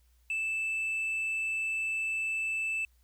triangle tone with tanh clipping, 2637 Hz, E7, in tune, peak -30 dBFS, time 0.3-2.85 s, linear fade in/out 2 ms, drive 7 dB, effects added 60 Hz sine -62 dBFS peak until 3.03 s + white hiss -73 dBFS RMS until 3.03 s

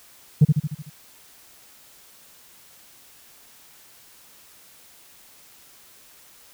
sine tone with echo, 150.6 Hz, D3, 44 cents sharp, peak -6 dBFS, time 0.41-0.45 s, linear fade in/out 10 ms, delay 75 ms, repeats 6, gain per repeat -5 dB, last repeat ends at 0.9 s, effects tanh soft clip ceiling -7 dBFS + white hiss -51 dBFS RMS until 6.53 s

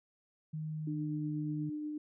sine tone with pitch glide, 155.56 to 152.45 Hz, D#3 to D#3, 0 to -35 cents, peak -36 dBFS, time 0.53-1.7 s, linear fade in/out 10 ms, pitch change -35 cents, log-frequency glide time 0.68-1.29 s
sine tone with tremolo, 301 Hz, D4, 43 cents sharp, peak -35 dBFS, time 0.87-1.98 s, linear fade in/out 5 ms, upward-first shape triangle, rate 8.3 Hz, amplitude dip 25%
effects none

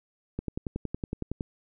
click train, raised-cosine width 3 ms, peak -18 dBFS, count 12, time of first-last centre 0.39-1.409 s, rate 10.8 Hz, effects none

